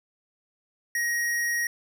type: tone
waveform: square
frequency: 1887 Hz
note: A#6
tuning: 21 cents sharp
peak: -25 dBFS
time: 0.95-1.67 s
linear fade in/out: 2 ms
effects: none